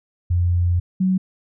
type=tone pair in turn; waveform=sine; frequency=87.8 / 187.01 Hz; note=F2 / F#3; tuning=+10 / +19 cents; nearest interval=octave + minor second; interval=1309 cents; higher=second; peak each=-15 dBFS; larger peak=neither; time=0.3-0.8 / 1-1.18 s; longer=first; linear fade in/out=10 ms; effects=none